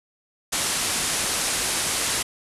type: low-pass noise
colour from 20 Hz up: white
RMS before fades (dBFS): -25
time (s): 0.52-2.23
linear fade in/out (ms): 10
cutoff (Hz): 11000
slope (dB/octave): 48
effects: resampled to 32000 Hz